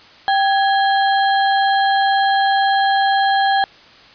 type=tone with sample-and-hold; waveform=sine; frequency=784 Hz; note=G5; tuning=in tune; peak=-12 dBFS; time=0.28-3.64 s; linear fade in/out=0 ms; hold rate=2450 Hz; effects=white hiss -44 dBFS RMS until 4.14 s + resampled to 11025 Hz